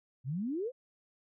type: exponential sweep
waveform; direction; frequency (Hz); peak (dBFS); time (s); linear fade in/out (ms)
sine; up; 120.2 to 540; -32; 0.24-0.72; 50
effects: none